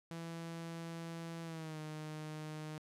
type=tone with pitch glide; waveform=sawtooth; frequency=166.3 to 154.27 Hz; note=E3 to D#3; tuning=+16 to -14 cents; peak=-39 dBFS; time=0.11-2.78 s; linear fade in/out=0 ms; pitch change=-130 cents; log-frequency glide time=1.43-1.79 s; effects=low-pass 11000 Hz 12 dB/octave